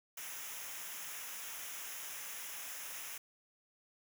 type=noise with comb filter; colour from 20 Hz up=white; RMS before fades=-45 dBFS; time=0.17-3.18 s; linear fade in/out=5 ms; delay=0.23 ms; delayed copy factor=-0.7; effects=none